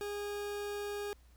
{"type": "tone", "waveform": "40% pulse", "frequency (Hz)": 410.1, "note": "G#4", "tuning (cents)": -22, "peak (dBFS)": -36, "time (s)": [0.01, 1.13], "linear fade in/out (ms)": 0, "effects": ["added 60 Hz sine -58 dBFS peak until 1.36 s", "pink hiss -69 dBFS RMS until 1.36 s"]}